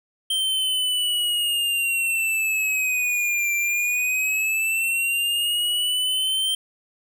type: linear two-way sweep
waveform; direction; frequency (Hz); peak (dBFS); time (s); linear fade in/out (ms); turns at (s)
square; down then up; 3138 to 2357 to 3138; -21; 0.3-6.55; 5; 3.54
effects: none